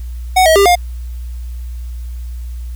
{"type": "tone with pitch steps", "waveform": "square", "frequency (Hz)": [744, 639, 398.8, 709], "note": ["F#5", "D#5", "G4", "F5"], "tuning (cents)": [9, 46, 30, 26], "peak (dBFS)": -7, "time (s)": [0.36, 0.756], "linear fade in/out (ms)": 10, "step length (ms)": 99, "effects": ["added 60 Hz sine -22 dBFS peak until 2.75 s", "white hiss -48 dBFS RMS until 2.75 s"]}